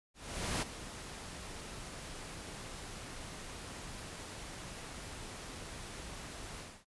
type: noise with ADSR envelope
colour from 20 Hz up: pink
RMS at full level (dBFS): -34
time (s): 0.14-6.85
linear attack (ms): 480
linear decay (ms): 17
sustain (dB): -12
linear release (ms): 250
effects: noise-tail reverb RT60 0.1 s tail -26 dB re dry + resampled to 24000 Hz